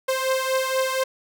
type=beating tone pair; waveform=sawtooth; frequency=523.3 / 527.5 Hz; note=C5 / C5; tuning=0 / +14 cents; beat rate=4.2 Hz; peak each=-19 / -22 dBFS; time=0.08-1.04 s; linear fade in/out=10 ms; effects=none